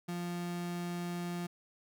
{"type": "tone", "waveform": "35% pulse", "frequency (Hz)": 174.61, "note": "F3", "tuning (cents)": 0, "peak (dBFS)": -34, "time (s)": [0.08, 1.47], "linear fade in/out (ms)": 10, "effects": []}